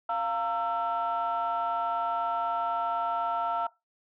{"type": "tone cluster", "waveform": "sine", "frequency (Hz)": [695, 919, 1336], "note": ["F5", "A#5", "E6"], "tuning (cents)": [-9, -25, 23], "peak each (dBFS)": -30, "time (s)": [0.09, 3.67], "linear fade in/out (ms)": 5, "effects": ["noise-tail reverb RT60 0.2 s tail -19 dB re dry", "tanh soft clip ceiling -21 dBFS"]}